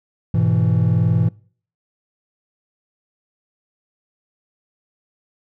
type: chord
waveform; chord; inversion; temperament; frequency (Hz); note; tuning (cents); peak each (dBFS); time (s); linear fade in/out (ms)
triangle; E major; first; just; 103.01 / 123.61 / 164.81; G#2 / B2 / E3; -14 / +2 / 0; -16; 0.34-1.29; 5
effects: noise-tail reverb RT60 0.5 s tail -25 dB re dry + tanh soft clip ceiling -4 dBFS